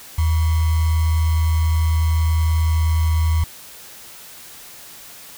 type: tone with sample-and-hold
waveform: sine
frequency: 80.3 Hz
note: E2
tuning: 45 cents flat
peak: -14 dBFS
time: 0.18-3.44 s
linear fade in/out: 5 ms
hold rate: 1050 Hz
effects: white hiss -40 dBFS RMS until 5.37 s